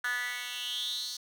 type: tone with high-pass filter sweep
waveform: 10% pulse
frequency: 245.8 Hz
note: B3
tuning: 8 cents flat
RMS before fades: -35 dBFS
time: 0.04-1.17 s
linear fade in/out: 5 ms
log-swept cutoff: 1600 to 4800 Hz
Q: 6.9
effects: none